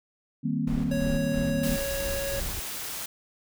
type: chord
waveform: sine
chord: C minor seventh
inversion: first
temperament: equal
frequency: 155.56 / 196 / 233.1 / 261.6 Hz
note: Eb3 / G3 / Bb3 / C4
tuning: 0 / 0 / 0 / 0 cents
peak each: -30 / -33 / -29 / -31 dBFS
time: 0.43-1.77 s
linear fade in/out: 20 ms
type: noise with tremolo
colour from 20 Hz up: brown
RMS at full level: -33 dBFS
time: 0.67-2.6 s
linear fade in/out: 5 ms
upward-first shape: square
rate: 3 Hz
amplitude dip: 40%
type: tone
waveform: square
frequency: 554.4 Hz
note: C#5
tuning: in tune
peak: -31 dBFS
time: 0.91-2.4 s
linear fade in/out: 5 ms
type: noise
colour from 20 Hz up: white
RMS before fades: -35 dBFS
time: 1.63-3.06 s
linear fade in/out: 5 ms
effects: none